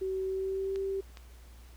sine tone with pitch glide, 379.8 to 388.7 Hz, F#4 to G4, +45 to -15 cents, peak -30 dBFS, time 0.01-1.01 s, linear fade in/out 10 ms, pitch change +40 cents, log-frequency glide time 0.24-0.77 s
clicks, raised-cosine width 0.2 ms, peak -29 dBFS, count 2, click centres 0.759 / 1.172 s
effects added 60 Hz sine -49 dBFS peak until 1.76 s + pink hiss -60 dBFS RMS until 1.76 s

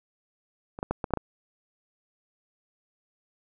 clicks, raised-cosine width 1 ms, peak -24 / -15 / -12 / -15 / -28 / -6 / -16 dBFS, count 7, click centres 0.789 / 0.829 / 0.91 / 1.042 / 1.107 / 1.137 / 1.173 s, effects none

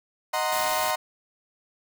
35% pulse chord, C half-diminished seventh, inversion first, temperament equal, 622.3 / 740 / 932.3 / 1046.5 Hz, Eb5 / Gb5 / Bb5 / C6, 0 / 0 / 0 / 0 cents, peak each -28 dBFS, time 0.33-0.96 s, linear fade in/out 10 ms
white noise, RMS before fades -33 dBFS, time 0.52-0.91 s, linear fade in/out 5 ms
effects none

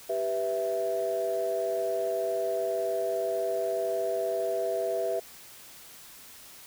sine chord, E minor, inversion first, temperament equal, 392 / 493.9 / 659.3 Hz, G4 / B4 / E5, 0 / 0 / 0 cents, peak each -32 / -32 / -28 dBFS, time 0.09-5.2 s, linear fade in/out 10 ms, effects tanh soft clip ceiling -19 dBFS + white hiss -49 dBFS RMS until 6.66 s

